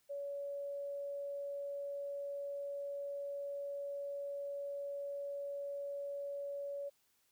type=tone; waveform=sine; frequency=565 Hz; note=C#5; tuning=33 cents sharp; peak=-39 dBFS; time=0.09-6.9 s; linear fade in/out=20 ms; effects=white hiss -75 dBFS RMS until 7.31 s